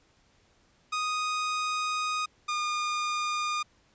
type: tone pair in turn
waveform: sawtooth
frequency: 1244.5 / 1216.8 Hz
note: D#6 / D#6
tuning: 0 / -39 cents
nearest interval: unison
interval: 39 cents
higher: first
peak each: -24 dBFS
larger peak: neither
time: 0.92-2.26 / 2.48-3.63 s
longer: first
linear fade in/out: 10 ms
effects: pink hiss -65 dBFS RMS until 3.94 s + resampled to 16000 Hz